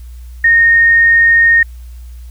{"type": "tone", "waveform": "sine", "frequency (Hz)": 1847, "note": "A#6", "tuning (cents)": -16, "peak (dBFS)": -5, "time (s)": [0.44, 1.63], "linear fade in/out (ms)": 5, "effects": ["added 60 Hz sine -28 dBFS peak until 2.3 s", "white hiss -50 dBFS RMS until 2.3 s"]}